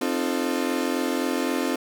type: chord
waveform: 35% pulse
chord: F dominant seventh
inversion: second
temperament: equal with one note detuned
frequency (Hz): 261.6 / 305.4 / 349.2 / 440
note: C4 / Eb4 / F4 / A4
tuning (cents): 0 / -32 / 0 / 0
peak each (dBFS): -25 / -27 / -28 / -30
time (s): 0.01-1.76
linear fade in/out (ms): 5
effects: none